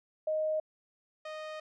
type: tone pair in turn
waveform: sine / sawtooth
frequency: 622.3 / 619.9 Hz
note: D#5 / D#5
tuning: 0 / -7 cents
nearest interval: unison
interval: 7 cents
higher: first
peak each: -28 / -35 dBFS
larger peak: first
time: 0.27-0.6 / 1.25-1.6 s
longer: second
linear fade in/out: 5 ms
effects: low-pass 4000 Hz 12 dB/octave